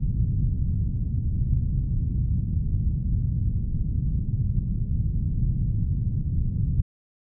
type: low-pass noise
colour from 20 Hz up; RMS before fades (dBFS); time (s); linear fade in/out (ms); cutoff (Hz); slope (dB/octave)
white; -24; 0-6.82; 10; 140; 24
effects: none